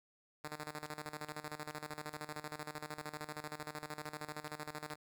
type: tone with tremolo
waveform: 5% pulse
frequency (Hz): 151.3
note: D#3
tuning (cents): -48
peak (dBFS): -30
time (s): 0.44-4.96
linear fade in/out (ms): 5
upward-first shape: square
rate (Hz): 13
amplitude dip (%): 80
effects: none